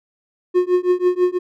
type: tone with tremolo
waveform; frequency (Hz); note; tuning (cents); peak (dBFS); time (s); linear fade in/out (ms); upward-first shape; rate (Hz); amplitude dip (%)
triangle; 360.5; F#4; -45; -8; 0.54-1.39; 20; triangle; 6.1; 100
effects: none